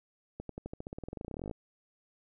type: accelerating click train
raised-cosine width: 2 ms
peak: -26 dBFS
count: 26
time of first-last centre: 0.4-1.512 s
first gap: 93 ms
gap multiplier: 0.93
effects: none